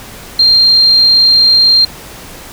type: tone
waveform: sine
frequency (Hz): 4186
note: C8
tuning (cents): 0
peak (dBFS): -4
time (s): 0.39-1.85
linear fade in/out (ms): 5
effects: pink hiss -31 dBFS RMS until 2.52 s